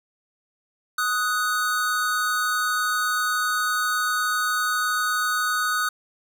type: tone pair together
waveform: square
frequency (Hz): 1252.2 / 1480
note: D#6 / F#6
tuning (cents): +11 / 0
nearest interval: minor third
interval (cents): 289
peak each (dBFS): -25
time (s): 0.98-5.89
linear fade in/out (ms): 5
effects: none